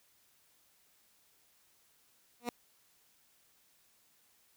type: tone with exponential growth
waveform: 15% pulse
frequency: 240.5 Hz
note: B3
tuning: 46 cents flat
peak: -24 dBFS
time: 2.4-2.49 s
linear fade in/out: 0 ms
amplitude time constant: 18 ms
effects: white hiss -69 dBFS RMS until 4.56 s